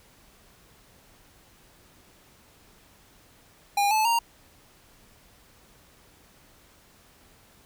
square tone with pitch steps, 810 / 868.1 / 930.4 Hz, G#5 / A5 / A#5, -43 / -24 / -4 cents, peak -21 dBFS, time 3.77-4.19 s, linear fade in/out 5 ms, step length 140 ms, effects pink hiss -57 dBFS RMS until 7.65 s

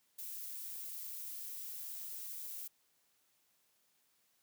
violet noise, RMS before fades -45 dBFS, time 0.18-2.68 s, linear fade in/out 10 ms, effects white hiss -75 dBFS RMS until 4.42 s + high-pass 80 Hz 12 dB/octave

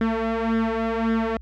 sawtooth tone with flanger, 225.8 Hz, A3, 45 cents sharp, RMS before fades -23 dBFS, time 0.01-1.37 s, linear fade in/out 2 ms, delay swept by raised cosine 0.57 to 2.97 ms, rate 1.8 Hz, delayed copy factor +0.7, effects added 60 Hz sine -38 dBFS peak until 1.41 s + low-pass 2000 Hz 12 dB/octave

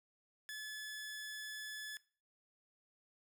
sawtooth tone, 1719 Hz, A6, 41 cents flat, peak -40 dBFS, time 0.49-1.97 s, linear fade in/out 0 ms, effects noise-tail reverb RT60 0.4 s tail -20 dB re dry

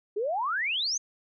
sine exponential sweep, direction up, 391.2 to 6580 Hz, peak -26 dBFS, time 0.16-0.98 s, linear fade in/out 10 ms, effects none

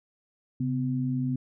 sine tone pair together, 134.3 / 253.5 Hz, C3 / B3, +46 / +45 cents, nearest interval major seventh, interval 1099 cents, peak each -28 dBFS, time 0.6-1.36 s, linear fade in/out 5 ms, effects none

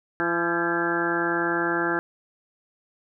harmonic tone with a mistuned harmonic, 170 Hz, F3, 46 cents flat, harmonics 1 / 2 / 3 / 4 / 5 / 6 / 7 / 8 / 9 / 10, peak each -37 / -26 / -34 / -34 / -32 / -37 / -38 / -30 / -28 / -32 dBFS, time 0.2-1.99 s, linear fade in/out 0 ms, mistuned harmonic 9, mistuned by +56 cents, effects none

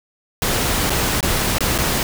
pink noise with dropouts, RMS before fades -19 dBFS, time 0.42-2.03 s, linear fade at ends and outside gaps 1 ms, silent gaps 0.897-0.903 / 1.207-1.228 / 1.584-1.606 / 1.779-1.786 s, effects none

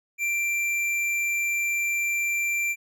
sine tone with tanh clipping, 2358 Hz, D7, 6 cents sharp, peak -25 dBFS, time 0.18-2.76 s, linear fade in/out 50 ms, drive 13 dB, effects none

